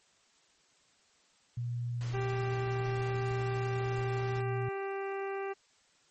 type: tone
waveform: sine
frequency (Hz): 120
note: B2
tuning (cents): -49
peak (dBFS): -32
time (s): 1.57-4.69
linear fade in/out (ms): 5
type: noise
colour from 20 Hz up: pink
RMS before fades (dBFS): -47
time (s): 2.01-4.41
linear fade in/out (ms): 0
type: harmonic tone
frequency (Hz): 392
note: G4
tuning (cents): 0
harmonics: 1 / 2 / 3 / 4 / 5 / 6 / 7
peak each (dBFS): -35 / -41 / -45 / -47 / -49 / -51 / -52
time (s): 2.13-5.54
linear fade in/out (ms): 20
effects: white hiss -67 dBFS RMS until 6.1 s + MP3 32 kbps